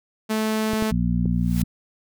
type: tone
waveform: sawtooth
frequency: 217.9 Hz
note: A3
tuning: 17 cents flat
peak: -17 dBFS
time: 0.29-0.92 s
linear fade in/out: 20 ms
type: clicks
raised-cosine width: 3 ms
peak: -15 dBFS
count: 3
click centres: 0.734 / 0.824 / 1.257 s
type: harmonic tone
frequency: 59.7 Hz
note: A#1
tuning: 42 cents sharp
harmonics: 1 / 2 / 3 / 4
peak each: -25 / -26 / -22 / -26 dBFS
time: 0.91-1.64 s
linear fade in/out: 5 ms
type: noise with exponential growth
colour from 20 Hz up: white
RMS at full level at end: -32 dBFS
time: 1.32-1.62 s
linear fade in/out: 1 ms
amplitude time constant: 64 ms
effects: none